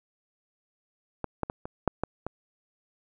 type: clicks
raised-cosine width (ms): 1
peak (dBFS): -16 / -13 / -18 / -22 / -8 / -13 / -18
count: 7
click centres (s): 1.243 / 1.433 / 1.499 / 1.655 / 1.877 / 2.036 / 2.266
effects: none